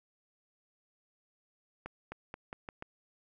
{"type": "accelerating click train", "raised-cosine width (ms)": 0.5, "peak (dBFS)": -26, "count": 6, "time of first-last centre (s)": [1.86, 2.824], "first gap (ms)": 260, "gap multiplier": 0.85, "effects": []}